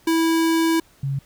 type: tone pair in turn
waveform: square / sine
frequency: 327.4 / 137.65 Hz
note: E4 / C#3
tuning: -12 / -12 cents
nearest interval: octave + minor third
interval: 1500 cents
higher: first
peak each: -17 / -21 dBFS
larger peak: first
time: 0.07-0.8 / 1.03-1.19 s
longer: first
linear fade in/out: 5 ms
effects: pink hiss -55 dBFS RMS until 1.25 s